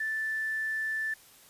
sine tone with quantisation, 1760 Hz, A6, in tune, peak -29 dBFS, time 0-1.14 s, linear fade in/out 5 ms, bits 9, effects white hiss -56 dBFS RMS until 1.49 s + resampled to 32000 Hz

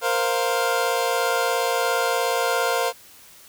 25% pulse chord, Bb suspended second, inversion none, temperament equal, 466.2 / 523.3 / 698.5 Hz, Bb4 / C5 / F5, 0 / 0 / 0 cents, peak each -21 dBFS, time 0.01-2.93 s, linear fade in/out 50 ms, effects white hiss -48 dBFS RMS until 3.48 s

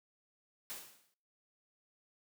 white noise with exponential decay, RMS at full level -41 dBFS, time 0.7-1.14 s, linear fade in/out 0 ms, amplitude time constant 95 ms, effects noise-tail reverb RT60 0.6 s tail -24 dB re dry + high-pass 150 Hz 12 dB/octave

